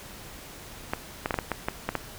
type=clicks; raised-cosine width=0.5 ms; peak=-11 dBFS; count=9; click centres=0.935 / 1.259 / 1.308 / 1.342 / 1.388 / 1.517 / 1.685 / 1.89 / 1.953 s; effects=pink hiss -44 dBFS RMS until 2.18 s